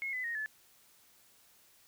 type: tone with pitch steps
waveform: sine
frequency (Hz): 2167 / 2010 / 1864.8 / 1729.9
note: C#7 / B6 / A#6 / A6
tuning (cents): -40 / +30 / 0 / -30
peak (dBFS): -34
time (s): 0.02-0.46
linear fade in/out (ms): 0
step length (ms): 110
effects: white hiss -64 dBFS RMS until 1.87 s